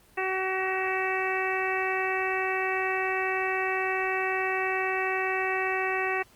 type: harmonic tone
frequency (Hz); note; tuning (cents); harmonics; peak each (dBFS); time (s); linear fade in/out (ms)
377.9; F#4; +37; 1 / 2 / 3 / 4 / 5 / 6 / 7; -31 / -32 / -35 / -37 / -31 / -36 / -34; 0.17-6.23; 10
effects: pink hiss -58 dBFS RMS until 6.35 s + Opus 24 kbps